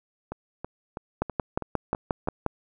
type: two click trains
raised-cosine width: 1 ms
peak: -19 / -10 dBFS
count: 7 / 8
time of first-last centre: 0.32-2.274 / 1.22-2.463 s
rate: 3.07 / 5.63 Hz
effects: none